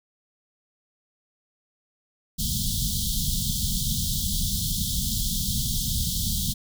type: band-stop noise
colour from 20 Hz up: pink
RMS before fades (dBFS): -26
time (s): 2.38-6.54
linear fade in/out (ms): 20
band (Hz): 230 to 3200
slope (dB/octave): 96
effects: none